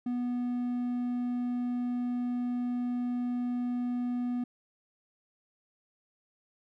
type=tone; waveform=triangle; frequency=245 Hz; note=B3; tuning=14 cents flat; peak=-27 dBFS; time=0.06-4.44 s; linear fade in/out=5 ms; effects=none